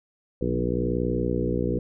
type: harmonic tone with a mistuned harmonic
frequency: 60.9 Hz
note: B1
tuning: 24 cents flat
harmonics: 1 / 2 / 3 / 4 / 5 / 6 / 7 / 8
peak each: -31 / -31 / -31 / -31 / -31 / -31 / -31 / -31 dBFS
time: 0.41-1.79 s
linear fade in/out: 5 ms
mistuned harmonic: 3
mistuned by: -32 cents
effects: none